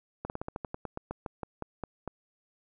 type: slowing click train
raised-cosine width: 1 ms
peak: -21 dBFS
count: 16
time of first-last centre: 0.25-2.077 s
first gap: 49 ms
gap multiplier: 1.12
effects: none